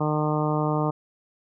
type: harmonic tone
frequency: 151.9 Hz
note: D#3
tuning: 41 cents flat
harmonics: 1 / 2 / 3 / 4 / 5 / 6 / 7 / 8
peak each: -25 / -28 / -30 / -31 / -32 / -33 / -33 / -34 dBFS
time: 0-0.91 s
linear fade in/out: 10 ms
effects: none